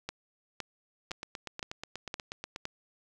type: two click trains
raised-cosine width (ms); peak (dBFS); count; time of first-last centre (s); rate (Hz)
0.2; -18 / -21; 6 / 13; 0.09-2.654 / 1.11-2.561; 1.95 / 8.27
effects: none